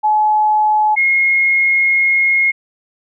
sine tone pair in turn, 853 / 2153 Hz, G#5 / C7, +46 / +49 cents, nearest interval octave + major third, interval 1603 cents, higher second, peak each -10 dBFS, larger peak neither, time 0.03-0.96 / 0.96-2.52 s, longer second, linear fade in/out 20 ms, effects none

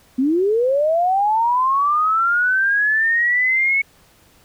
sine linear sweep, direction up, 246.9 to 2217 Hz, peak -14 dBFS, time 0.18-3.82 s, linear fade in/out 10 ms, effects pink hiss -53 dBFS RMS until 4.44 s

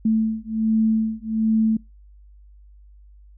sine beating tone pair, 220 / 221.3 Hz, A3 / A3, 0 / +10 cents, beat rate 1.3 Hz, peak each -21 dBFS, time 0.05-1.77 s, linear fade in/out 5 ms, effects noise-tail reverb RT60 0.2 s tail -24 dB re dry + added 50 Hz sine -45 dBFS peak until 3.37 s

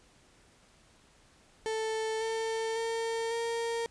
35% pulse tone with pitch steps, 441.1 / 448.3 / 455.6 / 463 Hz, A4 / A4 / A#4 / A#4, +4 / +32 / -40 / -12 cents, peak -29 dBFS, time 1.66-3.86 s, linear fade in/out 0 ms, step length 550 ms, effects pink hiss -62 dBFS RMS until 3.9 s + resampled to 22050 Hz

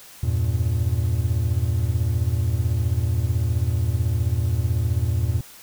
triangle chord, E diminished, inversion none, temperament equal, 82.41 / 98 / 116.54 Hz, E2 / G2 / Bb2, 0 / 0 / 0 cents, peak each -21 / -23 / -21 dBFS, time 0.23-5.41 s, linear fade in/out 5 ms, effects white hiss -45 dBFS RMS until 5.62 s

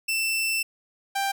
sawtooth tone pair in turn, 2670 / 788.3 Hz, E7 / G5, +22 / +9 cents, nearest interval octave + major sixth, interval 2113 cents, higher first, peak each -20 dBFS, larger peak neither, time 0.08-0.63 / 1.15-1.32 s, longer first, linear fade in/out 10 ms, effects none

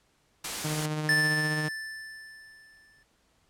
white noise, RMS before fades -33 dBFS, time 0.44-0.86 s, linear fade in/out 5 ms
sawtooth tone with tremolo, 153.2 Hz, D#3, 27 cents flat, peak -24 dBFS, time 0.64-1.69 s, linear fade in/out 10 ms, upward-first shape sine, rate 15 Hz, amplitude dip 30%
square tone with exponential decay, 1760 Hz, A6, in tune, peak -21 dBFS, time 1.09-3.03 s, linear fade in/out 1 ms, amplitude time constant 420 ms
effects pink hiss -68 dBFS RMS until 3.49 s + low-pass 10000 Hz 12 dB/octave

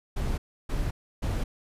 brown noise bursts, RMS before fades -28 dBFS, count 3, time 0.16-1.44 s, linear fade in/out 10 ms, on 220 ms, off 310 ms, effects resampled to 32000 Hz

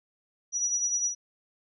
sine tone with tremolo, 5840 Hz, F#8, 24 cents flat, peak -23 dBFS, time 0.52-1.15 s, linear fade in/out 50 ms, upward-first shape sine, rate 9.9 Hz, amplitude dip 50%, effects none

